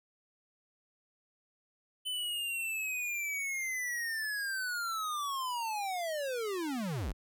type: linear sweep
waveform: square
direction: down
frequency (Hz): 3036 to 32.7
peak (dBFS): -34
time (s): 2.05-7.13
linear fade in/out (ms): 20
effects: none